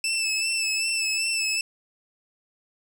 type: tone with vibrato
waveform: 20% pulse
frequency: 2637 Hz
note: E7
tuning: in tune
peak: -18 dBFS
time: 0.04-1.61 s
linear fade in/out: 2 ms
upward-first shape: sine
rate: 2.6 Hz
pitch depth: 35 cents each way
effects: none